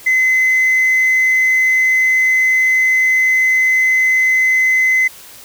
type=tone; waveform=sine; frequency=2042 Hz; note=C7; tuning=43 cents flat; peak=-8 dBFS; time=0.06-5.08 s; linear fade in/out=10 ms; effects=tanh soft clip ceiling -8 dBFS + white hiss -38 dBFS RMS until 5.44 s